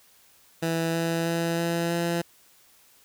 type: tone with pitch steps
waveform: 15% pulse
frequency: 164.81 / 166.15 / 167.5 / 168.86 / 170.23 Hz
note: E3 / E3 / E3 / E3 / F3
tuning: 0 / +14 / +28 / +42 / -44 cents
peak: -18 dBFS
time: 0.62-2.22 s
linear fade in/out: 10 ms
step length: 320 ms
effects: white hiss -58 dBFS RMS until 3.04 s